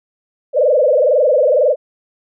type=tone with frequency modulation; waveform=sine; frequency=554.4 Hz; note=C#5; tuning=in tune; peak=-9 dBFS; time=0.53-1.76 s; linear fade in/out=50 ms; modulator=22 Hz; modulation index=3; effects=none